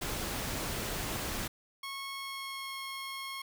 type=noise; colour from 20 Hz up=pink; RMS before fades=-36 dBFS; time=0.01-1.48 s; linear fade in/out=10 ms
type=tone with pitch glide; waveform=15% pulse; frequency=1095 to 1083.7 Hz; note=C#6 to C#6; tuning=-22 to -40 cents; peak=-32 dBFS; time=1.83-3.42 s; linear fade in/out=5 ms; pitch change=-18 cents; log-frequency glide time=2.12-2.77 s
effects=none